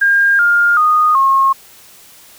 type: tone with pitch steps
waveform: sine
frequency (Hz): 1610 / 1409.7 / 1234.3 / 1080.8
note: G6 / F6 / D#6 / C#6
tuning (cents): +46 / +16 / -14 / -44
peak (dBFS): -8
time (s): 0.01-1.53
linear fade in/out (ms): 10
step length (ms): 380
effects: white hiss -42 dBFS RMS until 2.38 s